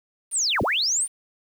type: linear two-way sweep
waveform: sine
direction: down then up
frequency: 9520 to 34.65 to 9520 Hz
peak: -20 dBFS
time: 0.31-1.08 s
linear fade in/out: 50 ms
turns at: 0.62 s
effects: 8-bit